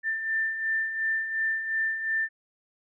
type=beating tone pair; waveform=sine; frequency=1782 / 1784.8 Hz; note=A6 / A6; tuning=+22 / +24 cents; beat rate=2.8 Hz; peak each=-34 / -26 dBFS; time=0.03-2.29 s; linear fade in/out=50 ms; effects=none